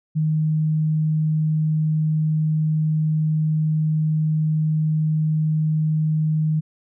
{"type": "tone", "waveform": "sine", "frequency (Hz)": 155.56, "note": "D#3", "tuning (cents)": 0, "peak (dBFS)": -17, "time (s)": [0.15, 6.61], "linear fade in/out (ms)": 20, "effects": []}